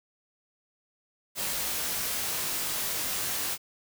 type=noise with comb filter; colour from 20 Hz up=white; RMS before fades=-31 dBFS; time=1.35-3.58 s; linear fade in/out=50 ms; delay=20 ms; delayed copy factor=+0.55; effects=none